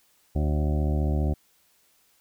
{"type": "harmonic tone with a mistuned harmonic", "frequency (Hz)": 75, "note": "D2", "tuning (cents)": 37, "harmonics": [1, 2, 3, 4, 5, 7, 8, 9, 10], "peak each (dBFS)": [-23, -29, -33, -35, -37, -40, -41, -42, -43], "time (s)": [0.35, 1.34], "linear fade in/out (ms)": 10, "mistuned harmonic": 7, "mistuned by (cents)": 20, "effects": ["white hiss -64 dBFS RMS until 2.2 s"]}